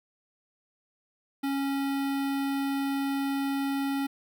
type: tone with notch filter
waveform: square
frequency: 275.9 Hz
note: C#4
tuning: 8 cents flat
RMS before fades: -29 dBFS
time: 1.43-4.07 s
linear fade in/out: 10 ms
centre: 6800 Hz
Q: 1.2
effects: 11-bit